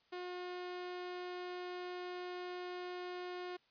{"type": "tone", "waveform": "sawtooth", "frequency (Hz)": 359.4, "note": "F4", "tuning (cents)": 50, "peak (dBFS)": -38, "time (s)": [0.12, 3.57], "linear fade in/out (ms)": 10, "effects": ["white hiss -72 dBFS RMS until 3.7 s", "resampled to 11025 Hz"]}